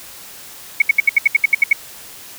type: tone bursts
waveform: sine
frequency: 2217 Hz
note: C#7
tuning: in tune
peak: -6 dBFS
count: 11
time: 0.8-1.73 s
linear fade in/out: 5 ms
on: 20 ms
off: 71 ms
effects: white hiss -37 dBFS RMS until 2.38 s